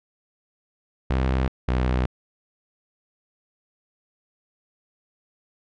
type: tone pair in turn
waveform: sawtooth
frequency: 65 / 63 Hz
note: C2 / B1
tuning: -11 / +35 cents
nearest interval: minor second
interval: 54 cents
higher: first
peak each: -16 dBFS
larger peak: neither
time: 1.1-1.48 / 1.68-2.06 s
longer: neither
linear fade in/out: 5 ms
effects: low-pass 3000 Hz 12 dB/octave